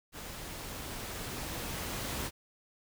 pink noise with level ramp, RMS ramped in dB -44 to -36 dBFS, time 0.12-2.31 s, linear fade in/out 50 ms, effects none

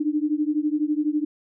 sine beating tone pair, 295.9 / 307.9 Hz, D4 / D#4, +13 / -18 cents, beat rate 12 Hz, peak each -23 / -24 dBFS, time 0-1.25 s, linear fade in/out 10 ms, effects none

